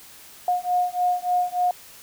sine beating tone pair, 717 / 720.4 Hz, F5 / F#5, +45 / -46 cents, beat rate 3.4 Hz, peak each -23 dBFS, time 0.48-1.71 s, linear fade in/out 2 ms, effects white hiss -46 dBFS RMS until 2.02 s

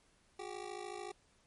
25% pulse ring-modulated tone, 387.3 Hz, G4, 21 cents flat, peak -36 dBFS, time 0.39-1.12 s, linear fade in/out 2 ms, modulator 26.8 Hz, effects pink hiss -70 dBFS RMS until 1.46 s + MP3 48 kbps

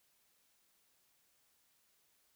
silence, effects white hiss -74 dBFS RMS until 2.35 s

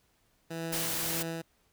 15% pulse tone with tremolo, 164.81 Hz, E3, in tune, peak -27 dBFS, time 0.5-1.42 s, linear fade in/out 10 ms, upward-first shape triangle, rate 1.6 Hz, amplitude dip 70%
white noise, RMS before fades -33 dBFS, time 0.72-1.23 s, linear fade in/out 10 ms
effects pink hiss -70 dBFS RMS until 1.72 s

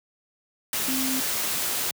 sine tone in noise, 261.6 Hz, C4, in tune, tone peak -27 dBFS, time 0.88-1.2 s, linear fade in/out 2 ms, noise white, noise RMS -27 dBFS, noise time 0.73-1.91 s, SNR -3 dB, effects high-pass 100 Hz 12 dB/octave

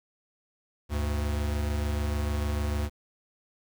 square tone pair together, 73.29 / 100 Hz, D2 / G2, -3 / +35 cents, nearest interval perfect fourth, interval 538 cents, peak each -28 / -35 dBFS, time 0.89-2.9 s, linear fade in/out 50 ms, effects 9-bit

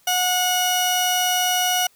sawtooth tone pair together, 729 / 2916 Hz, F#5 / F#7, -26 / -26 cents, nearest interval 2 octaves, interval 2400 cents, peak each -17 dBFS, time 0.07-1.87 s, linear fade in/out 5 ms, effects white hiss -58 dBFS RMS until 1.95 s

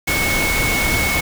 sine tone in noise, 2201 Hz, C#7, 13 cents flat, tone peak -19 dBFS, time 0.07-1.21 s, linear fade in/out 10 ms, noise pink, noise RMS -20 dBFS, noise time 0.07-1.21 s, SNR -2 dB, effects none

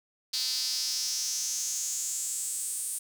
sawtooth tone with high-pass filter sweep, 256.3 Hz, C4, 36 cents flat, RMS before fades -32 dBFS, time 0.33-2.99 s, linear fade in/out 10 ms, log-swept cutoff 4500 to 9100 Hz, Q 5.1, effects none

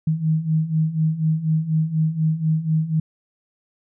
sine beating tone pair, 155.56 / 159.66 Hz, D#3 / D#3, 0 / +45 cents, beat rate 4.1 Hz, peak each -23 / -19 dBFS, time 0.07-3 s, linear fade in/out 5 ms, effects none

